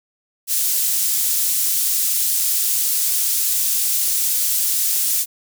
pink high-pass noise, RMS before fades -19 dBFS, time 0.47-5.26 s, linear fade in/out 50 ms, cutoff 8000 Hz, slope 12 dB/octave, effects none

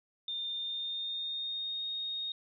sine tone with pitch glide, 3616 to 3718 Hz, A7 to A#7, +47 to -5 cents, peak -34 dBFS, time 0.28-2.32 s, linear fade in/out 2 ms, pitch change +48 cents, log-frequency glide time 0.56-1.85 s, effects none

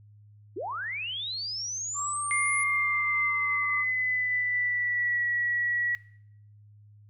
sine linear sweep, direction up, 295.6 to 10548 Hz, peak -31 dBFS, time 0.56-2.64 s, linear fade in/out 10 ms
sine tone with vibrato, 1164 Hz, D6, 16 cents flat, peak -31 dBFS, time 1.94-3.85 s, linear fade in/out 50 ms, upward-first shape sine, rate 1.1 Hz, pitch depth 13 cents each way
sine tone with pitch glide, 2115 to 1928.3 Hz, C7 to B6, +18 to -42 cents, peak -25 dBFS, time 2.31-5.95 s, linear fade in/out 0 ms, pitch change -160 cents, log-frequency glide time 2.68-5.25 s
effects noise-tail reverb RT60 0.7 s tail -19 dB re dry + added 104 Hz sine -51 dBFS peak until 7.09 s

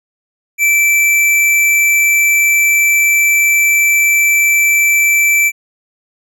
square tone, 2329 Hz, D7, 15 cents flat, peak -9 dBFS, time 0.58-5.52 s, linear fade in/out 50 ms, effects none

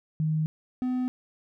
sine / triangle tone pair in turn, 156.2 / 252.7 Hz, D#3 / B3, +7 / +40 cents, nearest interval minor sixth, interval 833 cents, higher second, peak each -23 dBFS, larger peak neither, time 0.2-0.46 / 0.82-1.08 s, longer neither, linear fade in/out 0 ms, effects none

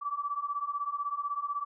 sine beating tone pair, 1145 / 1161 Hz, D6 / D6, -44 / -20 cents, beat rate 16 Hz, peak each -35 / -33 dBFS, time 0.01-1.65 s, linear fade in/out 20 ms, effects none

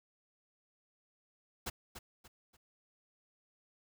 pink noise with echo, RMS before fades -38 dBFS, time 1.66-1.7 s, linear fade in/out 10 ms, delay 290 ms, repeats 3, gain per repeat -9 dB, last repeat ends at 2.57 s, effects none

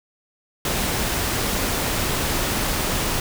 pink noise, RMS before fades -23 dBFS, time 0.65-3.2 s, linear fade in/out 2 ms, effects none

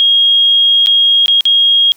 sine tone with dropouts, 3265 Hz, G#7, 30 cents flat, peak -6 dBFS, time 0-1.92 s, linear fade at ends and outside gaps 0 ms, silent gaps 0.861-0.87 / 1.26-1.281 / 1.408-1.454 s, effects white hiss -48 dBFS RMS until 1.96 s

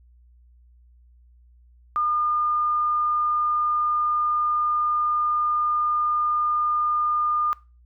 sine tone, 1212 Hz, D#6, 46 cents flat, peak -20 dBFS, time 1.96-7.53 s, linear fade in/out 0 ms, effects noise-tail reverb RT60 0.3 s tail -20 dB re dry + added 60 Hz sine -51 dBFS peak until 7.85 s

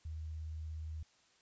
sine tone with vibrato, 78.7 Hz, D#2, 20 cents sharp, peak -40 dBFS, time 0.05-1.03 s, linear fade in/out 5 ms, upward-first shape sine, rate 17 Hz, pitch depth 13 cents each way, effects white hiss -69 dBFS RMS until 1.41 s + resampled to 16000 Hz

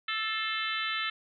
harmonic tone with a mistuned harmonic, 440 Hz, A4, in tune, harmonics 3 / 4 / 5 / 6 / 7 / 8 / 9, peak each -35 / -36 / -37 / -38 / -38 / -39 / -40 dBFS, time 0.08-1.1 s, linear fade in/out 5 ms, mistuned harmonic 5, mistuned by -55 cents, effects none

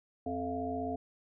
harmonic tone with a mistuned harmonic, 87.31 Hz, F2, in tune, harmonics 1 / 3 / 5 / 7 / 8, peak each -44 / -37 / -40 / -44 / -37 dBFS, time 0.26-0.96 s, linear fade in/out 5 ms, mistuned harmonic 7, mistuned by +88 cents, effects none

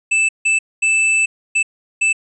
square tone bursts at uneven times, 2637 Hz, E7, in tune, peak -13 dBFS, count 5, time 0.11-0.29 / 0.45-0.59 / 0.82-1.26 / 1.55-1.63 / 2.01-2.13 s, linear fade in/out 10 ms, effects resampled to 22050 Hz

